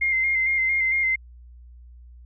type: tone with vibrato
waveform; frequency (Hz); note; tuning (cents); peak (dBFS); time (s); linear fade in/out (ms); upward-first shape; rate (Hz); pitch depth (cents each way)
sine; 2100; C7; +6; -19; 0.01-1.16; 10; square; 4.4; 24
effects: added 60 Hz sine -43 dBFS peak until 2.25 s